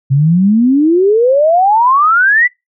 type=exponential sweep; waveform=sine; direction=up; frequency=131 to 2016 Hz; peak=-6 dBFS; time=0.1-2.48 s; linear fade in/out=20 ms; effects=noise-tail reverb RT60 0.2 s tail -25 dB re dry